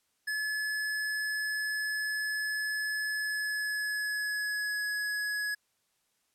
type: tone with pitch glide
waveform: square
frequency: 1714 to 1684.6 Hz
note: A6 to G#6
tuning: -46 to +24 cents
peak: -31 dBFS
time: 0.27-5.55 s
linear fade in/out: 10 ms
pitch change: -30 cents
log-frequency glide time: 3.12-4.83 s
effects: white hiss -75 dBFS RMS until 6.34 s + low-pass 12000 Hz 12 dB/octave